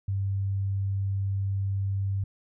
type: tone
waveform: sine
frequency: 98 Hz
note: G2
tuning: in tune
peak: -25 dBFS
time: 0.08-2.24 s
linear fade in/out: 5 ms
effects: none